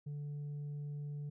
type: tone with tanh clipping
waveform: triangle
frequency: 145.9 Hz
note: D3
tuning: 11 cents flat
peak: -40 dBFS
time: 0.06-1.3 s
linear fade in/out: 10 ms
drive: 7 dB
effects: none